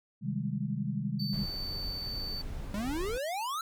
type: chord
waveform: sine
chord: Ab major seventh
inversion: first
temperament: equal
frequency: 130.81 / 155.56 / 196 / 207.7 Hz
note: C3 / Eb3 / G3 / Ab3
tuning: 0 / 0 / 0 / 0 cents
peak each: -36 dBFS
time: 0.21-1.47 s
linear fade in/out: 50 ms
type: tone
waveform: triangle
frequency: 4547 Hz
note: C#8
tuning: 43 cents sharp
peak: -35 dBFS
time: 1.19-2.42 s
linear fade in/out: 10 ms
type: noise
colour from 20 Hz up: brown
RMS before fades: -39 dBFS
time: 1.33-3.18 s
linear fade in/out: 0 ms
type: exponential sweep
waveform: square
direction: up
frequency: 194.2 to 1363 Hz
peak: -33 dBFS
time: 2.74-3.61 s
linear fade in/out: 2 ms
effects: none